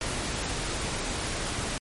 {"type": "noise", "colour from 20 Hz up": "pink", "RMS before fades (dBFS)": -31, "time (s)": [0.01, 1.78], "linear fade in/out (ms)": 2, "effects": ["MP3 48 kbps"]}